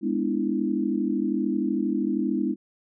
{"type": "chord", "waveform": "sine", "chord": "E dominant seventh", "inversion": "first", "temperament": "just", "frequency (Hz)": [206, 247.2, 296.7, 329.6], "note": ["G#3", "B3", "D4", "E4"], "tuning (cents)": [-14, 2, 18, 0], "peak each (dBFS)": -28, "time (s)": [0.01, 2.56], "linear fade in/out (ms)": 50, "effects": []}